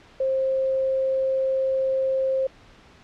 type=tone; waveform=sine; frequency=530 Hz; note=C5; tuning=22 cents sharp; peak=-20 dBFS; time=0.2-2.47 s; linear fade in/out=5 ms; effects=pink hiss -51 dBFS RMS until 3.03 s + low-pass 4000 Hz 12 dB/octave